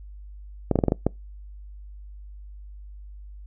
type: clicks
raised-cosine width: 2 ms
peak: -6 dBFS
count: 7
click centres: 0.713 / 0.757 / 0.789 / 0.838 / 0.883 / 0.921 / 1.066 s
effects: noise-tail reverb RT60 0.2 s tail -25 dB re dry + added 50 Hz sine -39 dBFS peak until 3.46 s